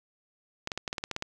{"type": "clicks", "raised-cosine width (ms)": 0.2, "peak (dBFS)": -15, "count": 10, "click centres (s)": [0.674, 0.718, 0.776, 0.878, 0.929, 0.982, 1.039, 1.113, 1.164, 1.224], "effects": []}